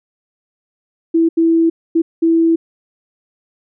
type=tone bursts at uneven times; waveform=sine; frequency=329.6 Hz; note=E4; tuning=in tune; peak=-9 dBFS; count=4; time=1.14-1.29 / 1.37-1.7 / 1.95-2.02 / 2.22-2.56 s; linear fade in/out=10 ms; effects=none